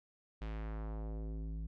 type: tone with low-pass filter sweep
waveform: square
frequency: 54 Hz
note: A1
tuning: 32 cents flat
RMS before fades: -41 dBFS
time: 0.41-1.67 s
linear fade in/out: 10 ms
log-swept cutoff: 3400 to 160 Hz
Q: 1.1
effects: none